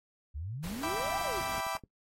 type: exponential two-way sweep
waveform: sine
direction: up then down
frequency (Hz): 66.1 to 830.6 to 325.9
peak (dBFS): -36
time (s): 0.34-1.41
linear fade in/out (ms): 20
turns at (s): 1.18
type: noise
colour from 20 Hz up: pink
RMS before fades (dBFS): -44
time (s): 0.63-1.61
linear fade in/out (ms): 10
type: chord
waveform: 35% pulse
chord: E minor seventh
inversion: none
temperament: equal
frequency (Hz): 659.3 / 784 / 987.8 / 1174.7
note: E5 / G5 / B5 / D6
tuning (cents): 0 / 0 / 0 / 0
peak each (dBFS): -37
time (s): 0.83-1.77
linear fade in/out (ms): 2
type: click train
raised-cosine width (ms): 3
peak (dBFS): -35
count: 6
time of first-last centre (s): 1.41-1.837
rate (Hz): 11.7
effects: noise-tail reverb RT60 0.1 s tail -18 dB re dry + AAC 48 kbps